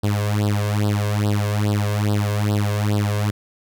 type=tone with flanger; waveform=sawtooth; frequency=103.83 Hz; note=G#2; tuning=in tune; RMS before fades=-20 dBFS; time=0.03-3.31 s; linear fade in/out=10 ms; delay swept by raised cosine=0.22 to 1.92 ms; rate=2.4 Hz; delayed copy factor=+1; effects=none